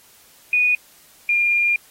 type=tone pair in turn; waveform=sine; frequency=2469 / 2406 Hz; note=D#7 / D7; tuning=-14 / +41 cents; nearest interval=unison; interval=45 cents; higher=first; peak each=-14 / -15 dBFS; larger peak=first; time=0.53-0.75 / 1.29-1.76 s; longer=second; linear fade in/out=2 ms; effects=white hiss -51 dBFS RMS until 1.9 s + AAC 48 kbps